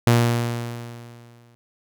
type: tone with exponential decay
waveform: sawtooth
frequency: 118.5 Hz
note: A#2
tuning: 29 cents sharp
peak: -8 dBFS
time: 0.07-1.55 s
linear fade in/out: 0 ms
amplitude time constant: 320 ms
effects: none